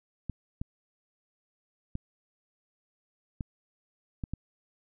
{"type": "clicks", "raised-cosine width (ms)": 5, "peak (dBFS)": -21, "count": 6, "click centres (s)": [0.297, 0.615, 1.954, 3.408, 4.238, 4.336], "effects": []}